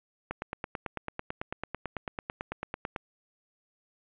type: click train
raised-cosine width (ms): 0.5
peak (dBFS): -18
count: 25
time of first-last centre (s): 0.31-2.962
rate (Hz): 9.05
effects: resampled to 8000 Hz + 8-bit